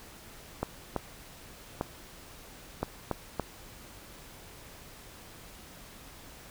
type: clicks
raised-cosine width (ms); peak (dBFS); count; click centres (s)
1; -15; 6; 0.63 / 0.963 / 1.811 / 2.83 / 3.113 / 3.397
effects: pink hiss -50 dBFS RMS until 6.5 s